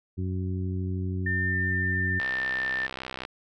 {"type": "harmonic tone", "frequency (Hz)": 92.7, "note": "F#2", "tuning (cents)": 4, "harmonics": [1, 2, 3, 4], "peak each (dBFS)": [-28, -34, -38, -40], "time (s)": [0.17, 2.2], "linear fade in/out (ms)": 20}
{"type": "tone with pitch glide", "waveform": "sine", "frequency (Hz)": [1800, 1785.5], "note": ["A6", "A6"], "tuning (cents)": [39, 25], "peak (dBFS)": -26, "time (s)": [1.26, 2.87], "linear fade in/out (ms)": 5, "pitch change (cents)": -14, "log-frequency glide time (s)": [1.37, 2.73]}
{"type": "click train", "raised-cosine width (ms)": 0.3, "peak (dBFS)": -18, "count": 69, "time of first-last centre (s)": [2.2, 3.251], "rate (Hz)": 64.7}
{"effects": []}